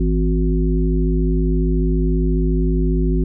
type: harmonic tone with a mistuned harmonic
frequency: 51.91 Hz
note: G#1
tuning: in tune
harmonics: 1 / 3 / 5 / 7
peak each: -16 / -21 / -23 / -24 dBFS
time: 0-3.24 s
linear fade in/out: 5 ms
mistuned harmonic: 3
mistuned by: +100 cents
effects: none